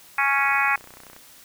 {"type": "harmonic tone", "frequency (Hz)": 277.2, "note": "C#4", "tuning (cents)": 0, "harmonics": [3, 4, 5, 6, 7, 8, 9], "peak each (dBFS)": [-26, -26, -26, -26, -26, -26, -26], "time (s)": [0.18, 0.76], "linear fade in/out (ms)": 5}
{"type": "click train", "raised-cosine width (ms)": 0.5, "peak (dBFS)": -29, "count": 25, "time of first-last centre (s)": [0.39, 1.164], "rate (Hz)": 31}
{"effects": ["white hiss -49 dBFS RMS until 1.44 s"]}